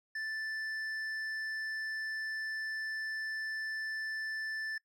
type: tone with hard clipping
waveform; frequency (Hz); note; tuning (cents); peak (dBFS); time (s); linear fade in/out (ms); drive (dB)
sine; 1760; A6; 0; -37; 0.15-4.78; 5; 6
effects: noise-tail reverb RT60 0.1 s tail -23 dB re dry